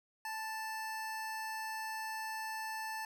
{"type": "tone", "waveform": "25% pulse", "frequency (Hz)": 880, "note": "A5", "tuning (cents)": 0, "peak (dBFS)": -35, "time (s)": [0.25, 3.05], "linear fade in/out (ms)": 2, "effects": []}